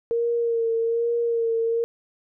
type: tone with vibrato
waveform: sine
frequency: 463.1 Hz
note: A#4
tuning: 11 cents flat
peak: -20 dBFS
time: 0.11-1.84 s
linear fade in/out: 0 ms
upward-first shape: sine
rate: 1.2 Hz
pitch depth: 29 cents each way
effects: none